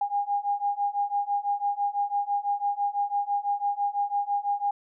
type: beating tone pair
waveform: sine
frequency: 809 / 815 Hz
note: G#5 / G#5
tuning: -46 / -33 cents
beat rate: 6 Hz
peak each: -28 / -27 dBFS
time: 0.01-4.71 s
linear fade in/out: 5 ms
effects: none